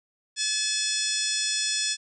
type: harmonic tone with a mistuned harmonic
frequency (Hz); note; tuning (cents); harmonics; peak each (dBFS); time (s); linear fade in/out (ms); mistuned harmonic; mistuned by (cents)
860; A5; -40; 2 / 3 / 4 / 5 / 6 / 7 / 8 / 9 / 10; -36 / -36 / -31 / -37 / -29 / -34 / -34 / -36 / -34; 0.36-1.97; 50; 7; -79
effects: none